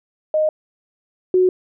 sine tone pair in turn, 619 / 368.1 Hz, D#5 / F#4, -9 / -9 cents, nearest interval major sixth, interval 900 cents, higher first, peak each -14 / -11 dBFS, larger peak second, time 0.34-0.49 / 1.34-1.49 s, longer neither, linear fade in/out 2 ms, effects none

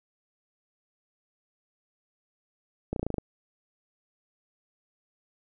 slowing click train, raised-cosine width 2 ms, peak -16 dBFS, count 8, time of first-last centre 2.93-3.183 s, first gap 32 ms, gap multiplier 1.04, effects none

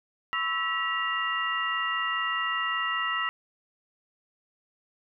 sine tone cluster, 1013 / 1118 / 1309 / 1934 / 2798 Hz, B5 / C#6 / E6 / B6 / F7, +44 / +14 / -13 / -37 / +3 cents, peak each -39 / -37 / -30 / -30 / -33 dBFS, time 0.33-3.29 s, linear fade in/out 0 ms, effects none

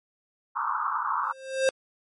white band-pass noise, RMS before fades -28 dBFS, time 0.55-1.33 s, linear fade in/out 20 ms, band 890 to 1400 Hz, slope 96 dB/octave
square tone with exponential growth, 530 Hz, C5, 22 cents sharp, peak -18 dBFS, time 1.23-1.69 s, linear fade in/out 0 ms, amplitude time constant 100 ms
effects MP3 48 kbps

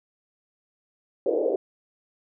pink band-pass noise, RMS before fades -24 dBFS, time 1.26-1.56 s, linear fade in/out 2 ms, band 360 to 580 Hz, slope 48 dB/octave, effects none

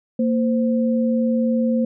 sine tone pair together, 230.8 / 519 Hz, A#3 / C5, -17 / -14 cents, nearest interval octave + major second, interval 1403 cents, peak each -17 / -23 dBFS, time 0.19-1.85 s, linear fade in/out 5 ms, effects none

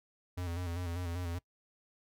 square tone with vibrato, 87.31 Hz, F2, in tune, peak -36 dBFS, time 0.37-1.39 s, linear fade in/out 10 ms, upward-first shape square, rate 5.1 Hz, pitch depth 49 cents each way, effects noise-tail reverb RT60 0.1 s tail -21 dB re dry

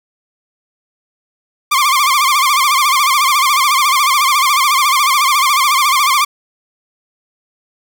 sawtooth tone with vibrato, 1118 Hz, C#6, 14 cents sharp, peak -6 dBFS, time 1.71-6.25 s, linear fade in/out 10 ms, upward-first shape sine, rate 14 Hz, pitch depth 130 cents each way, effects none

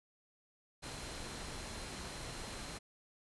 sine tone in noise, 4122 Hz, C8, 27 cents flat, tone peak -56 dBFS, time 0.82-2.79 s, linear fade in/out 20 ms, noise pink, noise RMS -45 dBFS, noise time 0.82-2.79 s, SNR -14 dB, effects resampled to 24000 Hz

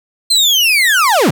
35% pulse linear sweep, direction down, 4186 to 97.1 Hz, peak -7 dBFS, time 0.3-1.31 s, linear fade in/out 10 ms, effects none

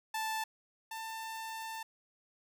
sawtooth tone pair in turn, 880 / 892.3 Hz, A5 / A5, 0 / +24 cents, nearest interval unison, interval 24 cents, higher second, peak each -30 / -36 dBFS, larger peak first, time 0.14-0.44 / 0.91-1.83 s, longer second, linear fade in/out 5 ms, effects none

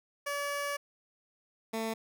15% pulse tone pair in turn, 572 / 223.5 Hz, D5 / A3, -46 / +27 cents, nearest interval octave + major third, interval 1627 cents, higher first, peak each -26 dBFS, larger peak neither, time 0.26-0.77 / 1.73-1.94 s, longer first, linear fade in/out 10 ms, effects none

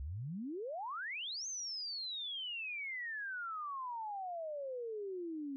sine exponential two-way sweep, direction up then down, 61.74 to 6430 to 268.4 Hz, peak -39 dBFS, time 0-5.56 s, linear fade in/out 0 ms, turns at 1.47 s, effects none

